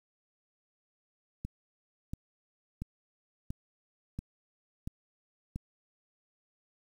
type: click train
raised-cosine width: 5 ms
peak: -24 dBFS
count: 7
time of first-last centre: 1.45-5.56 s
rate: 1.46 Hz
effects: 9-bit